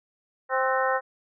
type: harmonic tone with a mistuned harmonic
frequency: 262.2 Hz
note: C4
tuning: 4 cents sharp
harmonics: 2 / 3 / 4 / 5 / 6 / 7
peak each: -26 / -28 / -29 / -30 / -31 / -31 dBFS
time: 0.49-1.01 s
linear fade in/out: 50 ms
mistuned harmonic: 6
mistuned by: -68 cents
effects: none